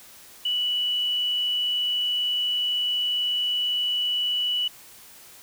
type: tone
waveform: sine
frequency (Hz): 2954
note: F#7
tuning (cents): -3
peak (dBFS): -22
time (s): 0.45-4.68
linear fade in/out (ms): 5
effects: white hiss -48 dBFS RMS until 5.42 s